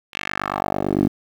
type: tone with band-pass filter sweep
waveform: 10% pulse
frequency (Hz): 48.98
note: G1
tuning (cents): -1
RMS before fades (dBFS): -23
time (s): 0.13-1.08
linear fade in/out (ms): 10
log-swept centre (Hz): 2900 to 260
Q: 2.3
effects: 8-bit